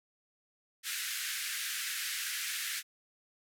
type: band-pass noise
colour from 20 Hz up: pink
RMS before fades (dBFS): -37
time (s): 0.83-2.83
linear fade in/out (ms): 50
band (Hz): 1500 to 15000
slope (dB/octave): 48
effects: none